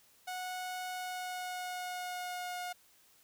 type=tone with pitch glide; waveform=sawtooth; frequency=734 to 718.5 Hz; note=F#5 to F5; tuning=-14 to +49 cents; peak=-34 dBFS; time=0.27-2.73 s; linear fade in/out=10 ms; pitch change=-37 cents; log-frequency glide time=0.92-2.61 s; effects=white hiss -65 dBFS RMS until 3.23 s